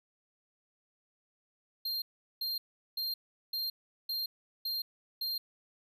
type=tone bursts; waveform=square; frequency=4192 Hz; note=C8; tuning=2 cents sharp; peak=-33 dBFS; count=7; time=1.85-5.38 s; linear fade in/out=5 ms; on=170 ms; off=390 ms; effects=none